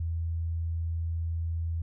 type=tone; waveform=sine; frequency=82.8 Hz; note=E2; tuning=8 cents sharp; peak=-28 dBFS; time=0-1.82 s; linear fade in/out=5 ms; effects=none